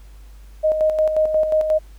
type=tone with tremolo; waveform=sine; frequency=622.3 Hz; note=D#5; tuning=in tune; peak=-13 dBFS; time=0.63-1.79 s; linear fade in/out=20 ms; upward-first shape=square; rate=5.6 Hz; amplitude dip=50%; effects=added 50 Hz sine -39 dBFS peak until 1.98 s + pink hiss -55 dBFS RMS until 1.98 s